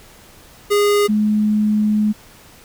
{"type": "tone pair in turn", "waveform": ["square", "sine"], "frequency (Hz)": [410.8, 211.9], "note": ["G#4", "G#3"], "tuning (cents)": [-19, 35], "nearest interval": "major seventh", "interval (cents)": 1146, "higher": "first", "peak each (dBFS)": -13, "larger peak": "neither", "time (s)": [[0.7, 1.08], [1.08, 2.13]], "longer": "second", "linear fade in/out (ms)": 20, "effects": ["pink hiss -45 dBFS RMS until 2.64 s"]}